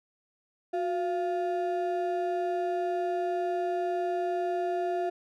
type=ring-modulated tone; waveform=triangle; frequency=526 Hz; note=C5; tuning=9 cents sharp; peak=-22 dBFS; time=0.73-5.1 s; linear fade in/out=10 ms; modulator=163 Hz; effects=none